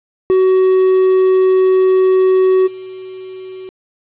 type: tone with level steps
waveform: triangle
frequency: 375.1 Hz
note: F#4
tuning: 24 cents sharp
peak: -6 / -25 dBFS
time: 0.3-3.69 s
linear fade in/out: 0 ms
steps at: 2.66 s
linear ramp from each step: 20 ms
effects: resampled to 8000 Hz + 7-bit